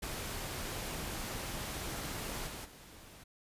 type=noise with level steps; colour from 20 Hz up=pink; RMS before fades=-40 / -44 / -54 dBFS; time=0.02-3.24 s; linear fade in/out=10 ms; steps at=2.46 / 2.64 s; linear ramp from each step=20 ms; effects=resampled to 32000 Hz